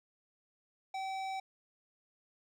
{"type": "tone with hard clipping", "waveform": "sine", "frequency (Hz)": 768, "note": "G5", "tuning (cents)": -36, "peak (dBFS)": -38, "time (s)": [0.94, 1.4], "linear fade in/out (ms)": 5, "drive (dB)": 14, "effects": []}